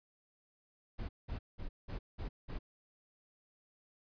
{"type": "noise bursts", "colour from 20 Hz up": "brown", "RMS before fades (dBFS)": -40, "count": 6, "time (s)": [0.98, 2.59], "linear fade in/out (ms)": 20, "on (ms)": 110, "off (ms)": 190, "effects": ["resampled to 11025 Hz"]}